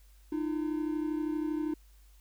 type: tone pair together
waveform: triangle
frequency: 304.9 / 337.5 Hz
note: D#4 / E4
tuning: -35 / +41 cents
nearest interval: major second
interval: 176 cents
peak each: -29 / -34 dBFS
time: 0.32-1.74 s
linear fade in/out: 5 ms
effects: added 50 Hz sine -55 dBFS peak until 2.2 s + white hiss -67 dBFS RMS until 2.2 s